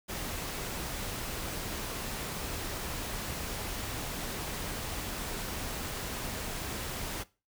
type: noise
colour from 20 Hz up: pink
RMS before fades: -37 dBFS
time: 0.08-7.24 s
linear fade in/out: 20 ms
effects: noise-tail reverb RT60 0.3 s tail -20 dB re dry